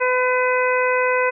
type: harmonic tone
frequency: 504 Hz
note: B4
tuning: 35 cents sharp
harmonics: 1 / 2 / 3 / 4 / 5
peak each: -19 / -22 / -24 / -25 / -26 dBFS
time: 0-1.31 s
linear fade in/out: 20 ms
effects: none